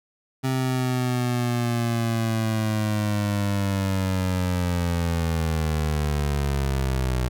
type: linear sweep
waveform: 25% pulse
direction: down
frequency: 131.8 to 61.74 Hz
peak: -18 dBFS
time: 0.43-7.29 s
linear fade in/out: 20 ms
effects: none